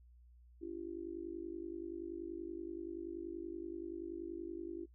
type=tone with amplitude modulation; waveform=sine; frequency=337.4 Hz; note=E4; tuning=40 cents sharp; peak=-37 dBFS; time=0.61-4.86 s; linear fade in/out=20 ms; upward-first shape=sine; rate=50.5 Hz; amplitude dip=95%; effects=noise-tail reverb RT60 0.1 s tail -19 dB re dry + added 60 Hz sine -59 dBFS peak until 4.94 s